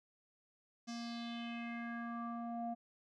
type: tone with low-pass filter sweep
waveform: square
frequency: 234.4 Hz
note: A#3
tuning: 10 cents sharp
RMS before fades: -43 dBFS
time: 0.87-2.75 s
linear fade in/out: 20 ms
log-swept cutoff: 5900 to 650 Hz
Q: 4
effects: none